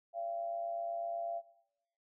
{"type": "tone with amplitude modulation", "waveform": "sine", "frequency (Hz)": 682, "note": "F5", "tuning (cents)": -41, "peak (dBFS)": -33, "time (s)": [0.13, 1.42], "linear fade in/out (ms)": 50, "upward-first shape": "sine", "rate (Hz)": 108, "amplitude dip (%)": 65, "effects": ["noise-tail reverb RT60 0.8 s tail -17 dB re dry"]}